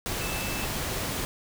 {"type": "tone in noise", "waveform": "sine", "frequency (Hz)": 2637, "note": "E7", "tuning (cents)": 0, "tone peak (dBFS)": -37, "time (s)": [0.21, 0.65], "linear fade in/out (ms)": 0, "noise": "pink", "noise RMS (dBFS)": -31, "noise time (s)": [0.06, 1.25], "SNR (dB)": -9, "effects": []}